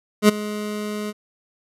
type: tone with ADSR envelope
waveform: 25% pulse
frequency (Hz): 210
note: G#3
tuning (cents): +19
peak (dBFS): -4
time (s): 0.22-1.13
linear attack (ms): 67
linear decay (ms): 13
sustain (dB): -18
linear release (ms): 37
effects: resampled to 32000 Hz

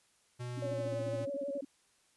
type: tone with pitch glide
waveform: square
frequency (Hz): 122.6 to 115.72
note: B2 to A#2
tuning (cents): -12 to -12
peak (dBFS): -39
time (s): 0.39-1.26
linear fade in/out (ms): 20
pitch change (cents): -100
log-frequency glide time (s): 0.55-0.99
type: tone bursts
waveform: sine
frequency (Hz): 277.2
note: C#4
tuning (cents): 0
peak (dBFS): -39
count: 16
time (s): 0.57-1.649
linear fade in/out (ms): 5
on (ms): 29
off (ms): 41
type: tone with vibrato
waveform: sine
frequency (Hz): 561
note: C#5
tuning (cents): +21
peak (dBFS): -35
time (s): 0.62-1.61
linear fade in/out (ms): 5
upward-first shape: triangle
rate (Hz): 12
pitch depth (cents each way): 47
effects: white hiss -70 dBFS RMS until 2.16 s + resampled to 24000 Hz

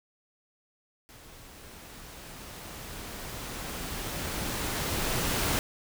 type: noise with level ramp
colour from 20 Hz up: pink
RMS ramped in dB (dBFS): -51 to -27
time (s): 1.09-5.59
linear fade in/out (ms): 0
effects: none

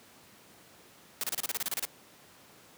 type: noise bursts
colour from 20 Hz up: white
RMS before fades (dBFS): -32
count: 12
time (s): 1.21-1.851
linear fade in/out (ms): 0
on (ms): 25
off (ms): 31
effects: pink hiss -56 dBFS RMS until 2.77 s + high-pass 150 Hz 12 dB/octave

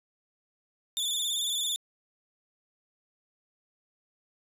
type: tone with vibrato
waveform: sawtooth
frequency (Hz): 3520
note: A7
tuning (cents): 0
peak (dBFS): -25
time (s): 0.97-1.76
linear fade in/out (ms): 0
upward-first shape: square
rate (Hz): 18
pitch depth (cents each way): 43
effects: resampled to 32000 Hz

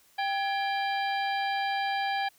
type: harmonic tone with a mistuned harmonic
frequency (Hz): 790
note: G5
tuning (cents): +13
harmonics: 1 / 2 / 3 / 4 / 5 / 6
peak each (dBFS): -28 / -34 / -38 / -40 / -42 / -44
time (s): 0.18-2.29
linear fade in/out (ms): 10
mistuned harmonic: 2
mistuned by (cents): +110
effects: white hiss -62 dBFS RMS until 2.38 s

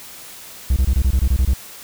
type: tone bursts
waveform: triangle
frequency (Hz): 64.1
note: C2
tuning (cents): -35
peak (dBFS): -10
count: 10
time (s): 0.7-1.537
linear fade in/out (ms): 5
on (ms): 63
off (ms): 23
effects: white hiss -38 dBFS RMS until 1.83 s

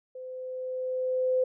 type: tone with level ramp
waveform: sine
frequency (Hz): 512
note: C5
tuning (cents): -38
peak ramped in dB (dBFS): -38 to -21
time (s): 0.15-1.44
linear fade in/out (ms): 5
effects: none

